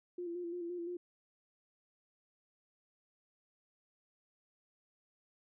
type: tone with vibrato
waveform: sine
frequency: 347.5 Hz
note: F4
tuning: 9 cents flat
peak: -38 dBFS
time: 0.18-0.97 s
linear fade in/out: 5 ms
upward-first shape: square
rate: 5.8 Hz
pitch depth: 35 cents each way
effects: none